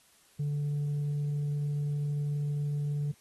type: tone with tanh clipping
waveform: sine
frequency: 145.8 Hz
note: D3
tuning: 12 cents flat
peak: -29 dBFS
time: 0.39-3.12 s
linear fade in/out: 10 ms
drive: 1 dB
effects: white hiss -63 dBFS RMS until 3.2 s + AAC 32 kbps